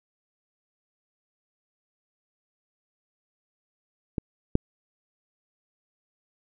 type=clicks; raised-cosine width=3 ms; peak=-14 / -6 dBFS; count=2; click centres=4.182 / 4.554 s; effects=none